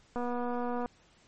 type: click train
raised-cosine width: 1 ms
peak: -22 dBFS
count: 171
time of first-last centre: 0.16-0.86 s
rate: 243 Hz
effects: pink hiss -63 dBFS RMS until 1.27 s + MP3 32 kbps